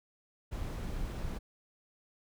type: noise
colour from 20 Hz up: brown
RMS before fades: -37 dBFS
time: 0.51-1.39 s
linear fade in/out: 20 ms
effects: none